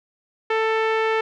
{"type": "tone with low-pass filter", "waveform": "sawtooth", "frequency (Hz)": 442.9, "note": "A4", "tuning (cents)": 11, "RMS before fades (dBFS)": -21, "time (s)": [0.5, 1.21], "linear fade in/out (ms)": 5, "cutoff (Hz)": 2300, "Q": 1.6, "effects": []}